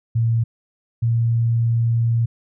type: tone pair in turn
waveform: sine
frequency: 115 / 116.13 Hz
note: A#2 / A#2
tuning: -23 / -6 cents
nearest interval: unison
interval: 17 cents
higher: second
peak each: -15 dBFS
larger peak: neither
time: 0.15-0.44 / 1.02-2.26 s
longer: second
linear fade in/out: 10 ms
effects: none